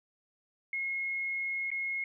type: tone with dropouts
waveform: sine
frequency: 2162 Hz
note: C#7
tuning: 44 cents flat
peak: -31 dBFS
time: 0.73-2.04 s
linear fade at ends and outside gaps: 2 ms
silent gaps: 1.704-1.715 s
effects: none